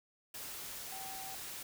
sine tone in noise, 770 Hz, G5, 31 cents flat, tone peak -47 dBFS, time 0.92-1.35 s, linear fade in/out 5 ms, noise white, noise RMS -45 dBFS, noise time 0.34-1.63 s, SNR -5 dB, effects none

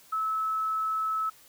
sine tone, 1300 Hz, E6, 24 cents flat, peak -26 dBFS, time 0.12-1.3 s, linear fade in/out 10 ms, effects white hiss -56 dBFS RMS until 1.48 s

